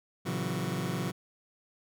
sawtooth chord, F# dominant seventh, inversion first, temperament just, 115.62 / 138.75 / 166.5 / 185 Hz, A#2 / C#3 / E3 / F#3, -14 / +2 / +18 / 0 cents, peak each -34 / -32 / -32 / -31 dBFS, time 0.25-1.12 s, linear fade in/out 20 ms, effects none

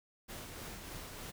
pink noise with tremolo, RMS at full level -45 dBFS, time 0.28-1.32 s, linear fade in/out 20 ms, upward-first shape triangle, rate 3.3 Hz, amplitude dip 35%, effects none

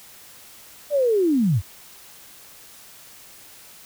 sine linear sweep, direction down, 603 to 77.78 Hz, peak -16 dBFS, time 0.9-1.62 s, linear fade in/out 50 ms, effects white hiss -46 dBFS RMS until 3.85 s

